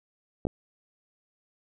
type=clicks; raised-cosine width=2 ms; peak=-16 dBFS; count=2; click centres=0.452 / 0.469 s; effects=none